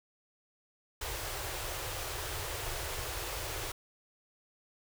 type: band-stop noise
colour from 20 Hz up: pink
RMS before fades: -38 dBFS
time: 1.01-3.72 s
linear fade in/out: 5 ms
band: 130 to 340 Hz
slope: 48 dB/octave
effects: none